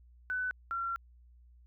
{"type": "tone pair in turn", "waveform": "sine", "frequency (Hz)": [1500, 1367.3], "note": ["F#6", "F6"], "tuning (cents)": [23, -37], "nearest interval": "major second", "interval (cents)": 160, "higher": "first", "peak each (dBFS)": [-31, -32], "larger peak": "first", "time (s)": [[0.3, 0.51], [0.71, 0.96]], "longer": "second", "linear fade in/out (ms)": 0, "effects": ["added 60 Hz sine -56 dBFS peak until 1.66 s"]}